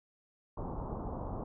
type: low-pass noise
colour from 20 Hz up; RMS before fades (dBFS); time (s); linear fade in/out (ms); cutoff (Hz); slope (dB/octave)
pink; -39; 0.57-1.44; 5; 1100; 48
effects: none